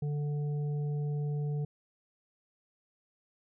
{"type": "harmonic tone", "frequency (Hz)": 146.83, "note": "D3", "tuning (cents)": 0, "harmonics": [1, 3, 5], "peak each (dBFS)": [-30, -43, -53], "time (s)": [0.02, 1.65], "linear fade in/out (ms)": 5, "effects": []}